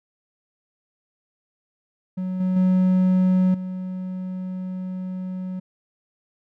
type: tone with level steps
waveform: triangle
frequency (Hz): 185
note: F#3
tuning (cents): 0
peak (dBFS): -22 / -17 / -13 / -25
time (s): 2.17-5.6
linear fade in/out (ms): 10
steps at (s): 2.4 / 2.56 / 3.54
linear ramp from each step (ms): 5
effects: none